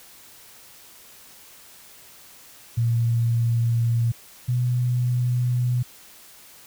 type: tone pair in turn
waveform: sine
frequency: 116.8 / 123.45 Hz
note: A#2 / B2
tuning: +4 / 0 cents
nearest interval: minor second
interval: 96 cents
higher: second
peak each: -18 / -19 dBFS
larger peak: first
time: 2.77-4.12 / 4.48-5.83 s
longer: neither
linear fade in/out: 10 ms
effects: white hiss -48 dBFS RMS until 6.66 s